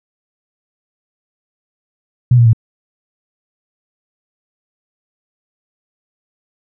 sine tone with pitch steps, 123.47 / 118.17 / 113.09 Hz, B2 / A#2 / A2, 0 / +24 / +48 cents, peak -5 dBFS, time 2.31-2.532 s, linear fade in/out 5 ms, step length 74 ms, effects none

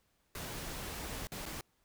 pink noise with dropouts, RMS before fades -42 dBFS, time 0.35-1.61 s, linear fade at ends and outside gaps 2 ms, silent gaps 1.271-1.319 / 1.456-1.461 s, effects pink hiss -75 dBFS RMS until 1.84 s

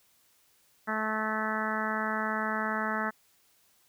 harmonic tone, 217.3 Hz, A3, 21 cents flat, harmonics 1 / 2 / 3 / 4 / 5 / 6 / 7 / 8 / 9, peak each -35 / -41 / -38 / -37 / -38 / -35 / -37 / -36 / -41 dBFS, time 0.87-3.11 s, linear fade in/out 20 ms, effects white hiss -66 dBFS RMS until 3.88 s

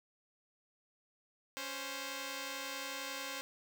5% pulse tone pair together, 277.2 / 523.3 Hz, C#4 / C5, 0 / 0 cents, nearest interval major seventh, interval 1100 cents, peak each -33 / -30 dBFS, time 1.57-3.41 s, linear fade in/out 0 ms, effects none

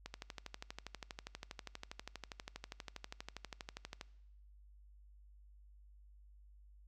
click train, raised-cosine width 0.2 ms, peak -27 dBFS, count 50, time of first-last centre 0.06-4.012 s, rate 12.4 Hz, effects noise-tail reverb RT60 0.9 s tail -21 dB re dry + added 50 Hz sine -58 dBFS peak until 6.87 s

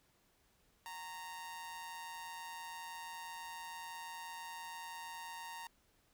sawtooth tone with amplitude modulation, 926 Hz, A#5, 12 cents flat, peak -39 dBFS, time 0.86-5.67 s, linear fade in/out 0 ms, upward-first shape sine, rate 169 Hz, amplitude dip 55%, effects pink hiss -73 dBFS RMS until 6.13 s

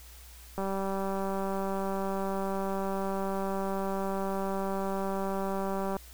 click train, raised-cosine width 1 ms, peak -20 dBFS, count 1046, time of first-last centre 0.58-5.967 s, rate 194 Hz, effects added 60 Hz sine -49 dBFS peak until 6.13 s + white hiss -53 dBFS RMS until 6.13 s

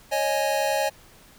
square chord, C# suspended second, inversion none, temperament equal with one note detuned, 551.5 / 622.3 / 830.6 Hz, C#5 / D#5 / G#5, -9 / 0 / 0 cents, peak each -27 dBFS, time 0.11-0.9 s, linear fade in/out 20 ms, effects pink hiss -52 dBFS RMS until 1.38 s

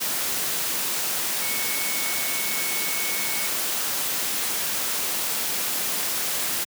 sine tone in noise, 2214 Hz, C#7, 3 cents flat, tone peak -32 dBFS, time 1.41-3.48 s, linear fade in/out 20 ms, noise white, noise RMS -26 dBFS, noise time 0-6.65 s, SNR -9 dB, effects high-pass 150 Hz 12 dB/octave

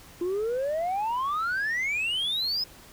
sine exponential sweep, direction up, 340.9 to 5170 Hz, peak -23 dBFS, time 0.21-2.64 s, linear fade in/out 5 ms, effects tanh soft clip ceiling -24 dBFS + pink hiss -50 dBFS RMS until 2.92 s

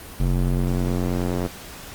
square tone with band-pass filter sweep, 44.81 Hz, F1, 45 cents sharp, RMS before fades -22 dBFS, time 0.19-1.48 s, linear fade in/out 20 ms, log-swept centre 130 to 400 Hz, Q 0.74, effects pink hiss -39 dBFS RMS until 1.94 s + Opus 32 kbps

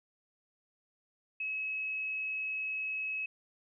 sine tone, 2570 Hz, E7, 45 cents flat, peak -33 dBFS, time 1.4-3.26 s, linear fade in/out 5 ms, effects none

